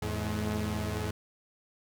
sawtooth tone cluster, 82.6 / 106.8 / 212.6 Hz, E2 / G#2 / G#3, +4 / +49 / +41 cents, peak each -31 dBFS, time 0.02-1.11 s, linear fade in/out 5 ms, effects none

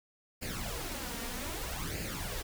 pink noise with flanger, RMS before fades -38 dBFS, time 0.41-2.43 s, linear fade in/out 20 ms, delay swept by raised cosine 0.42 to 4.32 ms, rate 0.63 Hz, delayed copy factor +0.65, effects none

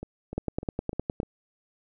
two click trains, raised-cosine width 2 ms, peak -23 / -14 dBFS, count 5 / 9, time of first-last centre 0.03-1.231 / 0.38-1.201 s, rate 3.33 / 9.74 Hz, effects none

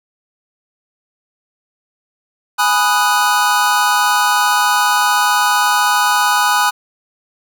square chord, G# minor seventh, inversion none, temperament equal, 830.6 / 987.8 / 1244.5 / 1480 Hz, G#5 / B5 / D#6 / F#6, 0 / 0 / 0 / 0 cents, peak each -18 dBFS, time 2.58-6.71 s, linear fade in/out 20 ms, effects none

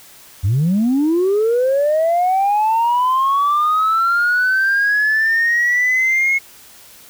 sine linear sweep, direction up, 86.5 to 2181 Hz, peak -11 dBFS, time 0.43-6.39 s, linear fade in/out 20 ms, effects tanh soft clip ceiling -10 dBFS + white hiss -43 dBFS RMS until 7.09 s

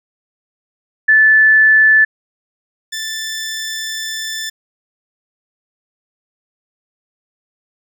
sine / 15% pulse tone pair in turn, 1746 / 1763.2 Hz, A6 / A6, -14 / +3 cents, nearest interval unison, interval 17 cents, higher second, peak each -6 / -15 dBFS, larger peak first, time 1.08-2.05 / 2.92-4.5 s, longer second, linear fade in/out 10 ms, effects none

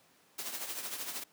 white noise with tremolo, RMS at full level -37 dBFS, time 0.38-1.24 s, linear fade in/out 10 ms, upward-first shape triangle, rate 13 Hz, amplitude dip 65%, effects pink hiss -65 dBFS RMS until 1.32 s + high-pass 200 Hz 12 dB/octave

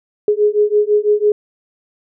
sine beating tone pair, 415.3 / 421.3 Hz, G#4 / G#4, 0 / +25 cents, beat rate 6 Hz, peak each -14 / -14 dBFS, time 0.28-1.32 s, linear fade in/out 2 ms, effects none

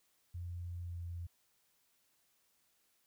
sine tone with pitch glide, 87.31 to 86.11 Hz, F2 to F2, 0 to -24 cents, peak -40 dBFS, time 0.34-1.27 s, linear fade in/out 10 ms, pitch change -24 cents, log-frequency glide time 0.82-0.98 s, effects white hiss -75 dBFS RMS until 3.06 s

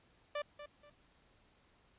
sawtooth tone with echo, 587.3 Hz, D5, in tune, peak -32 dBFS, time 0.35-0.42 s, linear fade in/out 5 ms, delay 240 ms, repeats 2, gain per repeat -11 dB, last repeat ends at 0.9 s, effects pink hiss -69 dBFS RMS until 1.98 s + resampled to 8000 Hz

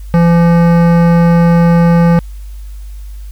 sine tone with hard clipping, 170 Hz, F3, 46 cents flat, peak -7 dBFS, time 0.14-2.19 s, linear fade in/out 0 ms, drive 16 dB, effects added 50 Hz sine -24 dBFS peak until 3.31 s + white hiss -47 dBFS RMS until 3.31 s

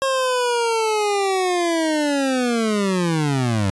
25% pulse linear sweep, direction down, 541 to 93.6 Hz, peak -14 dBFS, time 0.02-3.7 s, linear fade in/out 0 ms, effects resampled to 24000 Hz

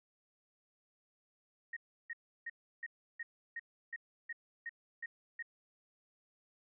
sine tone bursts, 1864.7 Hz, A#6, in tune, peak -39 dBFS, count 11, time 1.73-5.426 s, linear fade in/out 5 ms, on 36 ms, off 330 ms, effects none

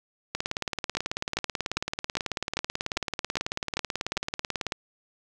two click trains, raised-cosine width 0.2 ms, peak -10 / -11 dBFS, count 9 / 81, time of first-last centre 0.97-4.17 / 0.35-4.722 s, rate 2.5 / 18.3 Hz, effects none

